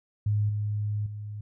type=tone with level steps; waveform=sine; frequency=104.6 Hz; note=G#2; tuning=13 cents sharp; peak=-22 / -26 / -34 dBFS; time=0.26-1.41 s; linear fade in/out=5 ms; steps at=0.49 / 1.06 s; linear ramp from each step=5 ms; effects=none